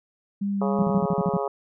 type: tone with vibrato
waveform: sine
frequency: 198.6 Hz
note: G3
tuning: 23 cents sharp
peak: -23 dBFS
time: 0.41-1.01 s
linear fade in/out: 10 ms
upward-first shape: sine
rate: 3.1 Hz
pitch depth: 18 cents each way
type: harmonic tone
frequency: 138.59 Hz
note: C#3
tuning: in tune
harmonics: 3 / 4 / 5 / 6 / 7 / 8 / 9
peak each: -28 / -30 / -32 / -34 / -35 / -36 / -37 dBFS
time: 0.61-1.48 s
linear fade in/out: 5 ms
type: tone bursts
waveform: sine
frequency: 180 Hz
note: F#3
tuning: 47 cents flat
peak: -20 dBFS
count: 8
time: 0.79-1.369 s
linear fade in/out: 2 ms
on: 33 ms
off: 45 ms
effects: none

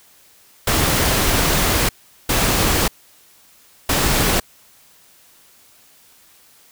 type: noise bursts at uneven times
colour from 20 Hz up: pink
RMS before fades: -17 dBFS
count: 3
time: 0.67-1.89 / 2.29-2.88 / 3.89-4.4 s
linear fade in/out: 5 ms
effects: white hiss -51 dBFS RMS until 6.71 s

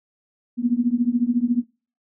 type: tone with tremolo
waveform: sine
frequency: 240.9 Hz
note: B3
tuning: 43 cents flat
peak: -13 dBFS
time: 0.57-1.64 s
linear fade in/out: 50 ms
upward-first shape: triangle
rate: 14 Hz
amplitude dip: 100%
effects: noise-tail reverb RT60 0.4 s tail -26 dB re dry

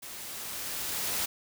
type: noise with level ramp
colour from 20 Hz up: white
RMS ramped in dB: -43 to -30 dBFS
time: 0.02-1.26 s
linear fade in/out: 10 ms
effects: none

